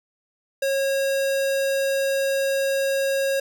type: tone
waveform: square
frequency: 545 Hz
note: C#5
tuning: 29 cents flat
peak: -21 dBFS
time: 0.62-3.4 s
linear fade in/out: 5 ms
effects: none